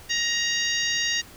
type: harmonic tone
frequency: 939 Hz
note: A#5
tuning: 12 cents sharp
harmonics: 2 / 3 / 4 / 5 / 6 / 7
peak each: -27 / -29 / -30 / -31 / -32 / -32 dBFS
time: 0.09-1.22 s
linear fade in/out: 20 ms
effects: pink hiss -47 dBFS RMS until 1.36 s